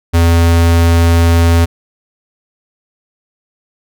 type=tone; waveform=square; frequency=84.2 Hz; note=E2; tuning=37 cents sharp; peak=-7 dBFS; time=0.13-1.66 s; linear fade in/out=20 ms; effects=none